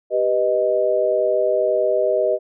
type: chord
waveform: sine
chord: G augmented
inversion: none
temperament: equal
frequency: 392 / 493.9 / 622.3 Hz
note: G4 / B4 / D#5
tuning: 0 / 0 / 0 cents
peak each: -22 / -21 / -18 dBFS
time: 0.1-2.39 s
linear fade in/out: 50 ms
effects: none